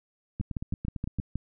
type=two click trains; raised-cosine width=5 ms; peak=-18 / -21 dBFS; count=7 / 8; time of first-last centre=0.41-1.356 / 0.4-1.187 s; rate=6.34 / 8.89 Hz; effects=none